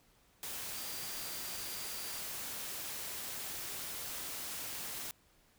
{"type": "tone in noise", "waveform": "sine", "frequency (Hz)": 4736, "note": "D8", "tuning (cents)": 14, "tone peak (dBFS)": -50, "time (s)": [0.75, 2.2], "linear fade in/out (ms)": 0, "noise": "white", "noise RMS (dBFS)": -42, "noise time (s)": [0.43, 5.11], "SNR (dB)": -11, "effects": ["pink hiss -68 dBFS RMS until 5.58 s"]}